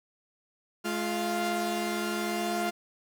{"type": "tone cluster", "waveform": "sawtooth", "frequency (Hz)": [213, 348.6, 698], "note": ["G#3", "F4", "F5"], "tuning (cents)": [44, -3, -1], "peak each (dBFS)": -29, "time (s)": [0.84, 2.71], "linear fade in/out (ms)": 20, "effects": []}